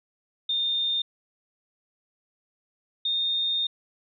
sine tone pair in turn, 3633 / 3662 Hz, A#7 / A#7, -45 / -32 cents, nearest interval unison, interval 13 cents, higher second, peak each -23 dBFS, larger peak neither, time 0.49-1.02 / 3.05-3.67 s, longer second, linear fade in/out 5 ms, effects none

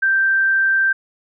sine tone, 1568 Hz, G6, in tune, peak -13 dBFS, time 0.02-0.93 s, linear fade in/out 10 ms, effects none

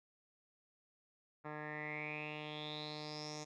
10% pulse tone with low-pass filter sweep, 151.3 Hz, D#3, 48 cents flat, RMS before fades -45 dBFS, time 1.44-3.45 s, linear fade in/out 20 ms, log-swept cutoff 1500 to 6200 Hz, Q 9.2, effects none

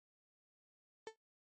35% pulse tone with exponential decay, 442.1 Hz, A4, 8 cents sharp, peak -39 dBFS, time 1.07-1.16 s, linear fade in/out 1 ms, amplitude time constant 19 ms, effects noise-tail reverb RT60 0.2 s tail -26 dB re dry + MP3 32 kbps

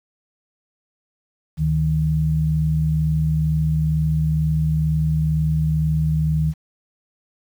sine tone pair together, 73.42 / 155.57 Hz, D2 / D#3, 0 / 0 cents, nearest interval octave + minor second, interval 1300 cents, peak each -23 / -17 dBFS, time 1.57-6.54 s, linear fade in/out 50 ms, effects 8-bit

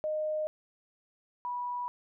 sine tone pair in turn, 616 / 977.8 Hz, D#5 / B5, -17 / -18 cents, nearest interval minor sixth, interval 799 cents, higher second, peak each -29 / -32 dBFS, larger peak first, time 0.04-0.47 / 1.45-1.88 s, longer neither, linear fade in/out 0 ms, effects none

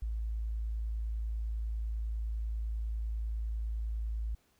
sine tone, 55 Hz, A1, in tune, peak -32 dBFS, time 0.02-4.35 s, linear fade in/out 5 ms, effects pink hiss -71 dBFS RMS until 4.59 s

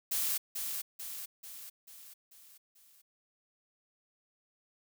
blue noise with echo, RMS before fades -32 dBFS, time 0.11-0.38 s, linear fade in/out 10 ms, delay 440 ms, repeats 6, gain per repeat -5 dB, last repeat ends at 3.02 s, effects none

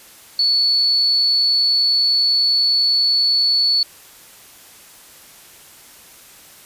sine tone, 4435 Hz, C#8, in tune, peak -13 dBFS, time 0.39-3.83 s, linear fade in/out 2 ms, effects white hiss -44 dBFS RMS until 6.65 s + resampled to 32000 Hz

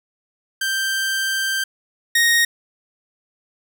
sawtooth tone pair in turn, 1569 / 1865.9 Hz, G6 / A#6, +1 / +1 cents, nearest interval minor third, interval 300 cents, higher second, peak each -16 / -10 dBFS, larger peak second, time 0.61-1.64 / 2.15-2.45 s, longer first, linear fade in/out 5 ms, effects none

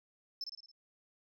sine tone with echo, 5274 Hz, E8, in tune, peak -34 dBFS, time 0.41-0.44 s, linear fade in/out 2 ms, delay 55 ms, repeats 5, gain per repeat -5 dB, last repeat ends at 0.715 s, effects tanh soft clip ceiling -35 dBFS

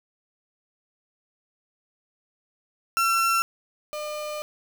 35% pulse tone pair in turn, 1352 / 602.2 Hz, E6 / D5, +43 / +43 cents, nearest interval octave + major second, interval 1400 cents, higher first, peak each -18 / -28 dBFS, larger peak first, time 2.97-3.42 / 3.93-4.42 s, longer second, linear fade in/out 0 ms, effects 8-bit

